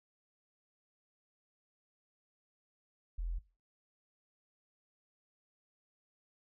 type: tone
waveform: sine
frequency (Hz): 42.45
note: F1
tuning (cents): -48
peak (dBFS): -34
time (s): 3.18-3.39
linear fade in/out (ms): 10
effects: noise-tail reverb RT60 0.3 s tail -18 dB re dry